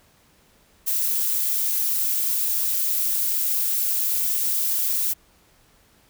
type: noise with amplitude modulation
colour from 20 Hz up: violet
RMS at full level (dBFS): -21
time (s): 0.86-5.14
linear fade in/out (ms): 20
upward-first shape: sine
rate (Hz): 280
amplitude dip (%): 40
effects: pink hiss -58 dBFS RMS until 6.09 s